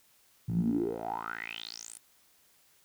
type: tone with band-pass filter sweep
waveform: 10% pulse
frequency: 56.4 Hz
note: A1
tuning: 44 cents sharp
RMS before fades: -34 dBFS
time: 0.48-1.98 s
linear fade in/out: 10 ms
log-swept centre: 130 to 10000 Hz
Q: 9.3
effects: white hiss -65 dBFS RMS until 2.84 s